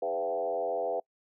sine tone with frequency modulation, 587.3 Hz, D5, in tune, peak -28 dBFS, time 0.02-1 s, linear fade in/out 5 ms, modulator 87.3 Hz, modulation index 1.9, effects noise-tail reverb RT60 0.1 s tail -26 dB re dry

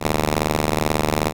5% pulse ring-modulated tone, 76.4 Hz, D#2, 31 cents flat, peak -4 dBFS, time 0-1.33 s, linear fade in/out 50 ms, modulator 164 Hz, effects none

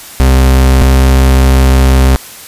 40% pulse tone pair in turn, 65.41 / 65.69 Hz, C2 / C2, 0 / +7 cents, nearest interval unison, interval 7 cents, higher second, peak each -3 dBFS, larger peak neither, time 0.2-0.82 / 0.82-2.16 s, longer second, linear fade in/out 0 ms, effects white hiss -30 dBFS RMS until 2.47 s + resampled to 32000 Hz

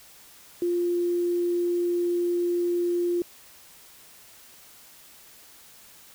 sine tone with quantisation, 349.2 Hz, F4, in tune, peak -22 dBFS, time 0.62-3.22 s, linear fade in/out 2 ms, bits 8, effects white hiss -51 dBFS RMS until 6.14 s

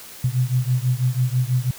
sine beating tone pair, 123.8 / 129.9 Hz, B2 / C3, +5 / -12 cents, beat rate 6.1 Hz, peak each -20 / -21 dBFS, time 0.24-1.71 s, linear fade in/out 5 ms, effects white hiss -40 dBFS RMS until 1.78 s

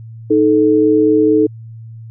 sine tone pair together, 311.1 / 435.6 Hz, D#4 / A4, 0 / -17 cents, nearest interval tritone, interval 583 cents, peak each -11 dBFS, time 0.3-1.47 s, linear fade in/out 10 ms, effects added 113 Hz sine -30 dBFS peak until 2.1 s

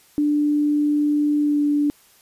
sine tone with pitch glide, 295.1 to 292.2 Hz, D4 to D4, +8 to -9 cents, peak -16 dBFS, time 0.18-1.9 s, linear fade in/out 0 ms, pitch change -17 cents, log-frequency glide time 1.41-1.6 s, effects white hiss -54 dBFS RMS until 2.21 s + resampled to 32000 Hz

